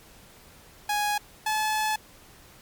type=tone pair in turn; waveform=sawtooth; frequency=830.6 / 861.1 Hz; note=G#5 / A5; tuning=0 / -38 cents; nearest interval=minor second; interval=62 cents; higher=second; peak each=-20 / -20 dBFS; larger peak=neither; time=0.89-1.18 / 1.46-1.96 s; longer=second; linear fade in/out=5 ms; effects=pink hiss -52 dBFS RMS until 2.61 s + MP3 96 kbps